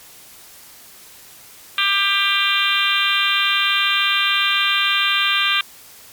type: harmonic tone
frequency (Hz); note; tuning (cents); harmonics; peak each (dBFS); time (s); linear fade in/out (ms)
396.7; G4; +21; 3 / 4 / 5 / 6 / 7 / 8 / 9 / 10; -23 / -23 / -28 / -22 / -23 / -22 / -22 / -28; 1.78-5.61; 2
effects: white hiss -43 dBFS RMS until 6.12 s + MP3 96 kbps